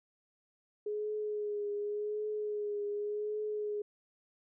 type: tone with vibrato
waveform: sine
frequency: 417.9 Hz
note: G#4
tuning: 11 cents sharp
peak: -33 dBFS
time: 0.86-3.82 s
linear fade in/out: 5 ms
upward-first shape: triangle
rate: 0.88 Hz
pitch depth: 34 cents each way
effects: none